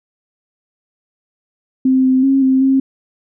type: tone with pitch steps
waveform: sine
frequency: 261.1 / 259.7 / 270.6 / 262.9 / 267.5 Hz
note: C4 / C4 / C#4 / C4 / C4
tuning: -3 / -13 / -42 / +8 / +38 cents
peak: -9 dBFS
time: 1.85-2.8 s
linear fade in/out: 5 ms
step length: 190 ms
effects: none